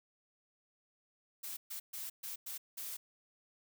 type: noise bursts at uneven times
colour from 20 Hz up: blue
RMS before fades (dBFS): -43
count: 6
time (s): 1.43-1.57 / 1.7-1.8 / 1.93-2.1 / 2.23-2.36 / 2.46-2.58 / 2.77-2.97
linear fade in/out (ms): 10
effects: none